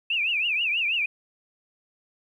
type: tone with vibrato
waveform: sine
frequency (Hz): 2600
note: E7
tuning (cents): -24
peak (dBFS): -22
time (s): 0.1-1.06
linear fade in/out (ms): 5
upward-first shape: triangle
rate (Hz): 6.2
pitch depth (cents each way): 210
effects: 10-bit